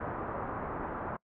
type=low-pass noise; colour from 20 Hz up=white; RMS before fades=-37 dBFS; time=0-1.17 s; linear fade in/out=10 ms; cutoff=1300 Hz; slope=24 dB/octave; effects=noise-tail reverb RT60 0.1 s tail -25 dB re dry + low-pass 2000 Hz 12 dB/octave